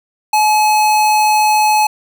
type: tone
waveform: square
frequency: 853 Hz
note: G#5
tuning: 46 cents sharp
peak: -10 dBFS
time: 0.33-1.87 s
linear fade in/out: 5 ms
effects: none